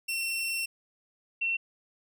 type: tone pair in turn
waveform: sawtooth / sine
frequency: 2711 / 2711 Hz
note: E7 / E7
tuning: +48 / +48 cents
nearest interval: unison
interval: 0 cents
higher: neither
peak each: -26 dBFS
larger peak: neither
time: 0.08-0.66 / 1.41-1.57 s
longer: first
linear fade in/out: 10 ms
effects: none